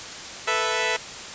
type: chord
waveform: 10% pulse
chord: A suspended second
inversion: none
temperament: equal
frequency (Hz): 440 / 493.9 / 659.3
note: A4 / B4 / E5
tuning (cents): 0 / 0 / 0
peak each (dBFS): -18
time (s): 0.47-0.97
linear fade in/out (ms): 10
effects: white hiss -36 dBFS RMS until 1.34 s + resampled to 16000 Hz